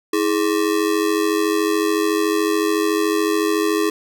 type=ring-modulated tone; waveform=square; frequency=370 Hz; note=F#4; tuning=in tune; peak=-14 dBFS; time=0.13-3.9 s; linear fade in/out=5 ms; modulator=46.9 Hz; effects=none